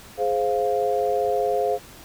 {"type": "chord", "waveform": "sine", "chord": "F minor", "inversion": "first", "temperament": "just", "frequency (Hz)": [419.1, 523.8, 698.5], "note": ["Ab4", "C5", "F5"], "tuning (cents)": [16, 2, 0], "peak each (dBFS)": -24, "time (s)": [0.17, 1.79], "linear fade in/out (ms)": 50, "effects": ["pink hiss -45 dBFS RMS until 2.04 s"]}